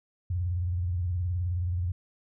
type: tone with vibrato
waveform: sine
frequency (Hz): 88.4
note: F2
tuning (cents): +22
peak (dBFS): -26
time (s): 0.3-1.92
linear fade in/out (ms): 5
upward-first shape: sine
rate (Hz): 19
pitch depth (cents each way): 120
effects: none